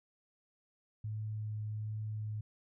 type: tone with vibrato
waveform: sine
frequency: 107.3 Hz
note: A2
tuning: 43 cents flat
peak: -36 dBFS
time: 1.04-2.41 s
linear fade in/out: 5 ms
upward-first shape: triangle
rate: 1.3 Hz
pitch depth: 10 cents each way
effects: none